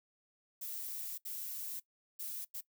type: noise bursts at uneven times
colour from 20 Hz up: violet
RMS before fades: -42 dBFS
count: 4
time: 0.61-1.18 / 1.25-1.8 / 2.19-2.45 / 2.54-2.61 s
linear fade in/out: 10 ms
effects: noise-tail reverb RT60 0.1 s tail -19 dB re dry